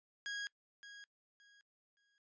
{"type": "tone with echo", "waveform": "sawtooth", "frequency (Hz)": 1644, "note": "G#6", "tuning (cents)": -18, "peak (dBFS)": -36, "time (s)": [0.26, 0.47], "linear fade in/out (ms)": 0, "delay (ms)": 570, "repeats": 3, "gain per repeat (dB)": -12, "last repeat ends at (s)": 2.18, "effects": ["noise-tail reverb RT60 0.1 s tail -21 dB re dry", "resampled to 16000 Hz"]}